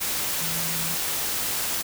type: tone in noise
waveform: sine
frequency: 165 Hz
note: E3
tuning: 2 cents sharp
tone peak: -35 dBFS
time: 0.4-0.96 s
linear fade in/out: 20 ms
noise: white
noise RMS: -27 dBFS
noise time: 0-1.83 s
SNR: -11 dB
effects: none